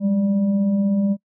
sine tone with frequency modulation, 201.1 Hz, G3, 44 cents sharp, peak -16 dBFS, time 0-1.17 s, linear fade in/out 50 ms, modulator 386 Hz, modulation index 0.38, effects noise-tail reverb RT60 0.1 s tail -24 dB re dry

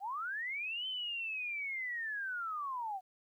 sine linear two-way sweep, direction up then down, 731 to 3091 to 731 Hz, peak -36 dBFS, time 0-3.01 s, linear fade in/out 50 ms, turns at 0.87 s, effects 12-bit

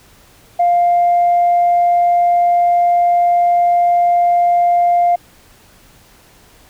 sine tone, 700 Hz, F5, 4 cents sharp, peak -8 dBFS, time 0.59-5.16 s, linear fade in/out 10 ms, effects tanh soft clip ceiling -6 dBFS + pink hiss -47 dBFS RMS until 6.69 s

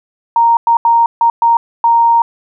sine tone bursts at uneven times, 930 Hz, A#5, 4 cents flat, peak -6 dBFS, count 6, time 0.36-0.57 / 0.67-0.77 / 0.85-1.06 / 1.21-1.3 / 1.42-1.57 / 1.84-2.22 s, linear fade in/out 2 ms, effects none

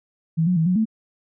sine tone with pitch steps, 162.5 / 180.8 / 161.4 / 182 / 220.3 Hz, E3 / F#3 / E3 / F#3 / A3, -24 / -40 / -36 / -28 / +2 cents, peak -16 dBFS, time 0.37-0.855 s, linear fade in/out 20 ms, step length 97 ms, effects none

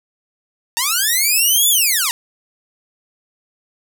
5% pulse linear two-way sweep, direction up then down, 891 to 3520 to 891 Hz, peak -4 dBFS, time 0.77-2.11 s, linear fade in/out 0 ms, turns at 1.69 s, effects none

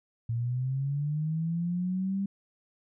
sine linear sweep, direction up, 114.1 to 198.7 Hz, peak -27 dBFS, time 0.29-2.26 s, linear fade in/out 5 ms, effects none

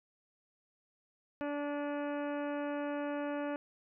harmonic tone with a mistuned harmonic, 290 Hz, D4, 22 cents flat, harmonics 1 / 2 / 3 / 4 / 5 / 6 / 7 / 8 / 9 / 10, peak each -37 / -38 / -45 / -49 / -48 / -51 / -59 / -59 / -55 / -61 dBFS, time 1.41-3.56 s, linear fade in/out 0 ms, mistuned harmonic 9, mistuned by -44 cents, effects none

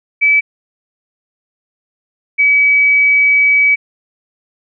sine tone pair in turn, 2300 / 2280 Hz, D7 / C#7, -37 / +48 cents, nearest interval unison, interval 15 cents, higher first, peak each -7 dBFS, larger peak neither, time 0.21-0.41 / 2.38-3.76 s, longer second, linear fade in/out 20 ms, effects none

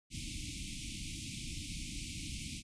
pink band-stop noise, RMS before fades -42 dBFS, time 0.1-2.63 s, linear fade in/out 50 ms, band 320 to 2200 Hz, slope 96 dB/octave, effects resampled to 22050 Hz

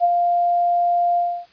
sine tone with ADSR envelope, 698.5 Hz, F5, in tune, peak -11 dBFS, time 0-1.46 s, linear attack 40 ms, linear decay 35 ms, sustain -4 dB, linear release 290 ms, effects white hiss -53 dBFS RMS until 1.52 s + resampled to 11025 Hz

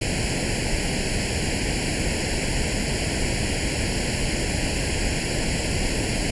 pink noise with comb filter, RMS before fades -24 dBFS, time 0.01-6.31 s, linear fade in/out 10 ms, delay 0.41 ms, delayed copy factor +0.95, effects resampled to 24000 Hz

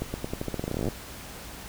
accelerating click train, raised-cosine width 2 ms, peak -16 dBFS, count 21, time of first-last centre 0.02-0.886 s, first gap 120 ms, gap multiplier 0.87, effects added 60 Hz sine -49 dBFS peak until 1.68 s + pink hiss -42 dBFS RMS until 1.68 s

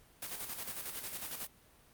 white noise with tremolo, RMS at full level -40 dBFS, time 0.22-1.47 s, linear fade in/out 5 ms, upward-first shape square, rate 11 Hz, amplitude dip 50%, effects pink hiss -63 dBFS RMS until 1.93 s + Opus 32 kbps

